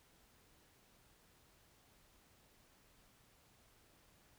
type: silence
effects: pink hiss -69 dBFS RMS until 4.38 s